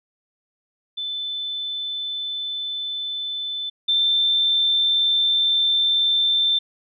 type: tone pair in turn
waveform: sine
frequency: 3520 / 3559 Hz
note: A7 / A7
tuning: 0 / +19 cents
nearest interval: unison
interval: 19 cents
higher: second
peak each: -25 / -16 dBFS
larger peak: second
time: 0.97-3.7 / 3.88-6.59 s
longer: first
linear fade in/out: 10 ms
effects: none